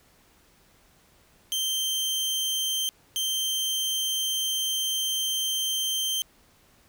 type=tone bursts at uneven times; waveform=sawtooth; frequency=3136 Hz; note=G7; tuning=in tune; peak=-22 dBFS; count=2; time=1.52-2.89 / 3.16-6.22 s; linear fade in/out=0 ms; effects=pink hiss -60 dBFS RMS until 6.88 s